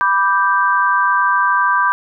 sine chord, G major, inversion first, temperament equal, 987.8 / 1174.7 / 1568 Hz, B5 / D6 / G6, 0 / 0 / 0 cents, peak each -16 dBFS, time 0.01-1.92 s, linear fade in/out 0 ms, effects none

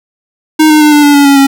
square tone with pitch steps, 311.1 / 305.6 / 300.2 / 294.8 / 289.6 / 284.5 / 279.4 / 274.5 Hz, D#4 / D#4 / D4 / D4 / D4 / C#4 / C#4 / C#4, 0 / -31 / +38 / +7 / -24 / +45 / +14 / -17 cents, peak -3 dBFS, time 0.59-1.47 s, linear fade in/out 10 ms, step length 110 ms, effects none

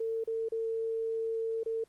sine tone with dropouts, 450.7 Hz, A4, 42 cents sharp, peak -30 dBFS, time 0-1.84 s, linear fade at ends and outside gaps 5 ms, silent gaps 0.239-0.274 / 0.487-0.52 / 1.634-1.66 s, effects pink hiss -67 dBFS RMS until 1.88 s + Opus 24 kbps

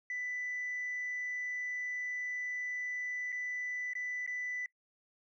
sine tone with dropouts, 1988 Hz, B6, 11 cents sharp, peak -34 dBFS, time 0.1-4.66 s, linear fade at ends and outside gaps 2 ms, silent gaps 3.321-3.325 / 3.934-3.952 / 4.264-4.275 s, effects noise-tail reverb RT60 0.1 s tail -22 dB re dry + tanh soft clip ceiling -32 dBFS

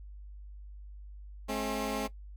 15% pulse tone pair together, 213.3 / 268.7 Hz, G#3 / C4, +46 / +46 cents, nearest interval major third, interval 400 cents, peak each -28 dBFS, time 1.48-2.08 s, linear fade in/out 20 ms, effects noise-tail reverb RT60 0.1 s tail -17 dB re dry + added 50 Hz sine -44 dBFS peak until 2.36 s

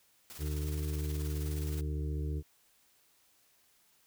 white noise with tremolo, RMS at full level -47 dBFS, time 0.3-1.81 s, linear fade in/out 0 ms, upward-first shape square, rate 19 Hz, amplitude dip 40%
harmonic tone, 74.9 Hz, D2, 35 cents sharp, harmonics 1 / 2 / 4 / 5 / 6, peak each -33 / -39 / -45 / -47 / -49 dBFS, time 0.38-2.43 s, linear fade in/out 50 ms
effects white hiss -68 dBFS RMS until 4.06 s

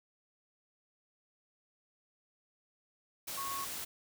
sine tone in noise, 1100 Hz, C#6, 14 cents flat, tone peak -38 dBFS, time 3.37-3.65 s, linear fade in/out 10 ms, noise white, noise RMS -41 dBFS, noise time 3.27-3.85 s, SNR 0 dB, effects none

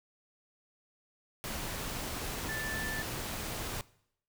sine tone in noise, 1760 Hz, A6, in tune, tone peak -36 dBFS, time 2.49-3.02 s, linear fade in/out 0 ms, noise pink, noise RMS -38 dBFS, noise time 1.44-3.81 s, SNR -1 dB, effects noise-tail reverb RT60 0.7 s tail -21 dB re dry

